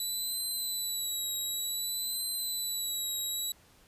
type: tone with vibrato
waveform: 15% pulse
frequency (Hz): 3951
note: B7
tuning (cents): 0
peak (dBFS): -25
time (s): 0-3.52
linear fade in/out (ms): 2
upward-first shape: triangle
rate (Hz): 0.55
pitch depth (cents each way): 54
effects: pink hiss -61 dBFS RMS until 3.87 s + resampled to 32000 Hz